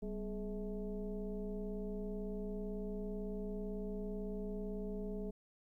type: tone with frequency modulation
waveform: sine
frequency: 196 Hz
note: G3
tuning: in tune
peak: -38 dBFS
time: 0.02-5.31 s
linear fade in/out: 10 ms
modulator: 225 Hz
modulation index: 1.3
effects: 13-bit